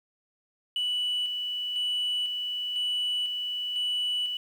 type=tone with tremolo; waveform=sine; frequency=2960 Hz; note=F#7; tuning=in tune; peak=-24 dBFS; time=0.76-4.37 s; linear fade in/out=2 ms; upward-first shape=square; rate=1 Hz; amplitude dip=40%; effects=tanh soft clip ceiling -23 dBFS + 9-bit